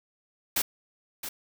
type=noise with echo; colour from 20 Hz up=white; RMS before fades=-26 dBFS; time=0.56-0.62 s; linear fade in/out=5 ms; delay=670 ms; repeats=1; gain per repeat=-10 dB; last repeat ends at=1.29 s; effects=none